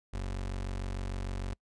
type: tone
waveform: 30% pulse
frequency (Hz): 46.63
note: F#1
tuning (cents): +14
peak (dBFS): -31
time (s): 0.13-1.54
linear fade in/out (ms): 10
effects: noise-tail reverb RT60 0.1 s tail -26 dB re dry + resampled to 22050 Hz